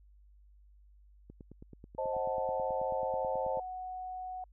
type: click train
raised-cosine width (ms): 3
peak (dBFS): -36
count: 22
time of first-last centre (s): 1.3-3.573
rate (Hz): 9.24
type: chord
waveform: sine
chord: A diminished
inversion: first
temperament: equal with one note detuned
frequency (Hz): 527.8 / 622.3 / 880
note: C5 / Eb5 / A5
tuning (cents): +15 / 0 / 0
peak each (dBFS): -34 / -38 / -37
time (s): 1.98-3.6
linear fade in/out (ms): 5
type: tone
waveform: sine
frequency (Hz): 740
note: F#5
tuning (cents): 0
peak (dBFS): -38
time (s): 2.13-4.44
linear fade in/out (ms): 2
effects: added 50 Hz sine -57 dBFS peak until 4.52 s